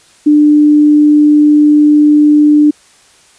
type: tone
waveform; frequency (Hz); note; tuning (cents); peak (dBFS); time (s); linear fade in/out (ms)
sine; 297.8; D4; +24; -3; 0.26-2.71; 10
effects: white hiss -45 dBFS RMS until 3.38 s + resampled to 22050 Hz